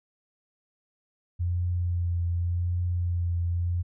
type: tone with vibrato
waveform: sine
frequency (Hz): 87.31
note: F2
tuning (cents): 0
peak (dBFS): -24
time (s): 1.39-3.83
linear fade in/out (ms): 20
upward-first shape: triangle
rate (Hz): 0.87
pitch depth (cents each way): 26
effects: none